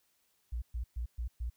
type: tone bursts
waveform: sine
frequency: 59.1 Hz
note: A#1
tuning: 24 cents sharp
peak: -33 dBFS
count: 5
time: 0.52-1.5 s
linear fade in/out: 10 ms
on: 100 ms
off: 120 ms
effects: white hiss -74 dBFS RMS until 1.56 s